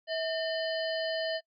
harmonic tone with a mistuned harmonic, 604 Hz, D5, 48 cents sharp, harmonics 1 / 3 / 5 / 7 / 8, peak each -31 / -38 / -39 / -41 / -42 dBFS, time 0.07-1.41 s, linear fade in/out 50 ms, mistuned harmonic 1, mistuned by +120 cents, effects noise-tail reverb RT60 0.1 s tail -26 dB re dry

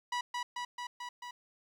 sawtooth tone with echo, 976 Hz, B5, 21 cents flat, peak -28 dBFS, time 0.12-0.21 s, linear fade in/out 5 ms, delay 220 ms, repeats 5, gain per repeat -2 dB, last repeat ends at 1.31 s, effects low-pass 6000 Hz 12 dB/octave + 11-bit

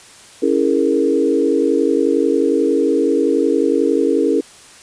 sine chord, A# half-diminished seventh, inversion first, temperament equal with one note detuned, 278.1 / 329.6 / 415.3 / 466.2 Hz, C#4 / E4 / G#4 / A#4, +6 / 0 / 0 / 0 cents, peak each -18 dBFS, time 0.42-4.41 s, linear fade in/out 10 ms, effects white hiss -42 dBFS RMS until 4.82 s + resampled to 22050 Hz

